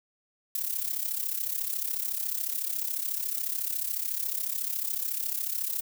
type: noise with amplitude modulation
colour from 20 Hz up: violet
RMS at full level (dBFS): -28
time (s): 0.55-5.81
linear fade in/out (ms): 2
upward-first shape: sine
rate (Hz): 34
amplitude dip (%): 75
effects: none